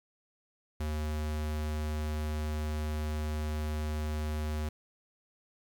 square tone, 76.3 Hz, D#2, 33 cents flat, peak -32 dBFS, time 0.8-4.69 s, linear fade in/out 5 ms, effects 10-bit

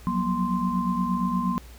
sine tone cluster, 180.3 / 188.8 / 238.6 / 1044 Hz, F#3 / F#3 / A#3 / C6, -45 / +35 / +41 / -4 cents, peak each -28 dBFS, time 0.07-1.58 s, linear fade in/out 0 ms, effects added 60 Hz sine -43 dBFS peak until 1.78 s + pink hiss -51 dBFS RMS until 1.78 s

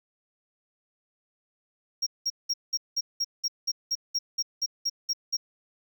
triangle tone bursts, 5588 Hz, F8, in tune, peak -23 dBFS, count 15, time 2.02-5.37 s, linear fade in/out 10 ms, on 46 ms, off 190 ms, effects none

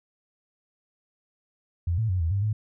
sine tone with pitch steps, 85.9 / 111.7 / 91.9 / 81.9 / 99.1 / 107.1 Hz, F2 / A2 / F#2 / E2 / G2 / A2, -28 / +27 / -11 / -11 / +19 / -46 cents, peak -22 dBFS, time 1.87-2.53 s, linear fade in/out 5 ms, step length 110 ms, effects none

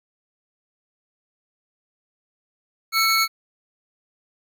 square tone cluster, 1331 / 2215 / 4365 Hz, E6 / C#7 / C#8, +16 / -2 / -28 cents, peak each -22 dBFS, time 2.92-3.28 s, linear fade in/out 50 ms, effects none

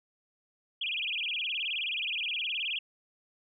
sine tone with vibrato, 2829 Hz, F7, 22 cents sharp, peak -30 dBFS, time 0.81-2.79 s, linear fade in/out 5 ms, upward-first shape sine, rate 19 Hz, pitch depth 300 cents each way, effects none

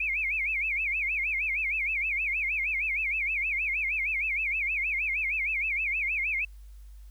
sine tone with vibrato, 2356 Hz, D7, 5 cents sharp, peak -26 dBFS, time 0-6.45 s, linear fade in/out 5 ms, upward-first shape sine, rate 6.4 Hz, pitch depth 200 cents each way, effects added 50 Hz sine -44 dBFS peak until 7.1 s + white hiss -66 dBFS RMS until 7.1 s

